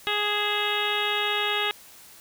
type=harmonic tone with a mistuned harmonic; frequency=415.3 Hz; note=G#4; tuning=in tune; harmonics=1 / 2 / 3 / 4 / 5 / 6 / 7 / 8 / 9; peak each=-32 / -32 / -32 / -32 / -32 / -32 / -32 / -32 / -32 dBFS; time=0.07-1.71 s; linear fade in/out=0 ms; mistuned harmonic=6; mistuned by=+69 cents; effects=white hiss -49 dBFS RMS until 2.2 s